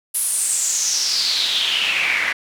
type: noise with band-pass filter sweep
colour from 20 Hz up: pink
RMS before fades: -20 dBFS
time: 0.14-2.33 s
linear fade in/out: 10 ms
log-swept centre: 11000 to 1900 Hz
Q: 5.9
effects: none